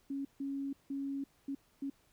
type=tone bursts at uneven times; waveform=sine; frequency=276.2 Hz; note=C#4; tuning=6 cents flat; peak=-35 dBFS; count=5; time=0.1-0.25 / 0.4-0.73 / 0.9-1.24 / 1.48-1.55 / 1.82-1.9 s; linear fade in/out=5 ms; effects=pink hiss -70 dBFS RMS until 2.12 s